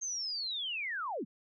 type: linear sweep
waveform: sine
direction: down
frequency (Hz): 6440 to 151.5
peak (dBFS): -34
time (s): 0.01-1.25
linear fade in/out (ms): 20
effects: none